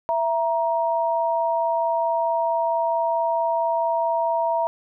sine tone pair together, 665 / 940.5 Hz, E5 / A#5, +15 / +15 cents, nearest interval tritone, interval 600 cents, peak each -22 dBFS, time 0.09-4.67 s, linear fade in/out 0 ms, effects none

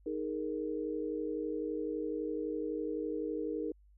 sine chord, D# suspended fourth, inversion none, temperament just, 311.1 / 414.8 / 466.7 Hz, D#4 / G#4 / A#4, 0 / -2 / +2 cents, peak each -37 / -39 / -38 dBFS, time 0.06-3.72 s, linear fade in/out 5 ms, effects added 50 Hz sine -59 dBFS peak until 3.97 s

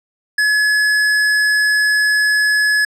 sine tone with hard clipping, 1700 Hz, G#6, 40 cents sharp, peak -13 dBFS, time 0.38-2.85 s, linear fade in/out 5 ms, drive 18 dB, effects low-pass 9000 Hz 12 dB/octave

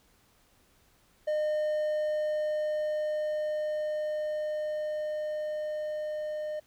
triangle tone with level ramp, 609 Hz, D#5, 37 cents flat, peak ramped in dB -24 to -30 dBFS, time 1.27-6.6 s, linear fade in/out 10 ms, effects pink hiss -65 dBFS RMS until 6.66 s

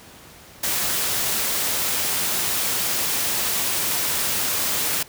white noise, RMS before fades -23 dBFS, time 0.63-5.03 s, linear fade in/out 5 ms, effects pink hiss -45 dBFS RMS until 5.08 s + high-pass 60 Hz 12 dB/octave

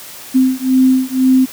sine beating tone pair, 258.7 / 260.7 Hz, C4 / C4, -19 / -6 cents, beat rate 2 Hz, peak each -12 dBFS, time 0.34-1.46 s, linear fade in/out 20 ms, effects white hiss -33 dBFS RMS until 1.52 s + high-pass 80 Hz 12 dB/octave

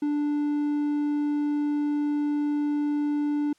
triangle tone, 293.7 Hz, D4, in tune, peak -21 dBFS, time 0.02-3.53 s, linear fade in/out 5 ms, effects white hiss -66 dBFS RMS until 3.58 s + low-pass 8000 Hz 12 dB/octave

